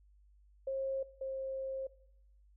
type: tone pair in turn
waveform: sine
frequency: 537 / 533 Hz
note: C5 / C5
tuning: +45 / +32 cents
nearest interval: unison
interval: 13 cents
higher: first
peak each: -33 / -36 dBFS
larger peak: first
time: 0.67-1.03 / 1.21-1.87 s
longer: second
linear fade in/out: 5 ms
effects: noise-tail reverb RT60 0.7 s tail -18 dB re dry + added 50 Hz sine -61 dBFS peak until 2.56 s